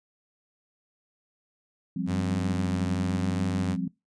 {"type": "chord", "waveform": "sine", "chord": "F suspended second", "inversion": "none", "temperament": "just", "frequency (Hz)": [174.61, 196.44, 261.9], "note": ["F3", "G3", "C4"], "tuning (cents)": [0, 4, 2], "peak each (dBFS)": [-30, -32, -32], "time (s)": [1.96, 3.88], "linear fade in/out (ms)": 5}
{"type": "tone with vibrato", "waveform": "sawtooth", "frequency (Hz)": 94.1, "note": "F#2", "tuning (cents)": 30, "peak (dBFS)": -25, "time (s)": [2.06, 3.77], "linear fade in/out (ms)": 50, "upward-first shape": "sine", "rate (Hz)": 0.93, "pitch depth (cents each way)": 20}
{"effects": ["noise-tail reverb RT60 0.2 s tail -20 dB re dry", "resampled to 22050 Hz"]}